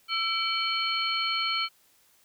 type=tone cluster; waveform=sine; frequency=1334 / 2307 / 3054 / 4323 Hz; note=E6 / D7 / G7 / C#8; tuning=+20 / -31 / -46 / -44 cents; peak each=-31 dBFS; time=0.08-1.69 s; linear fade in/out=50 ms; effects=white hiss -63 dBFS RMS until 2.24 s